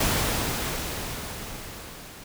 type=noise with level ramp; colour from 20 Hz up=pink; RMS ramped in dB=-23 to -44 dBFS; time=0-2.24 s; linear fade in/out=5 ms; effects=none